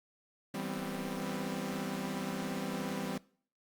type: chord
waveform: sawtooth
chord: C major seventh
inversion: first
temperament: equal with one note detuned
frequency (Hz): 164.81 / 196 / 246.9 / 264.1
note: E3 / G3 / B3 / C4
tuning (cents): 0 / 0 / 0 / +16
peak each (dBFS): -39 / -35 / -38 / -37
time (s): 0.54-3.18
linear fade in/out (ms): 5
effects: noise-tail reverb RT60 0.5 s tail -22 dB re dry + Opus 48 kbps